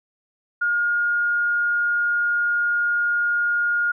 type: tone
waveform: sine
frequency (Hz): 1424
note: F6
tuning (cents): +33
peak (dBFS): -18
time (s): 0.61-3.92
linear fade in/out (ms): 10
effects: none